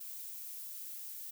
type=noise; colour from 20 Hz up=violet; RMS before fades=-45 dBFS; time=0-1.31 s; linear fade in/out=10 ms; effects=none